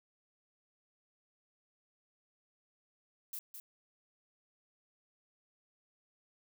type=noise with echo; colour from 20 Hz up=violet; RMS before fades=-42 dBFS; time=3.33-3.39 s; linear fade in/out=2 ms; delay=210 ms; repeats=1; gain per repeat=-6 dB; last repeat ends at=3.6 s; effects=none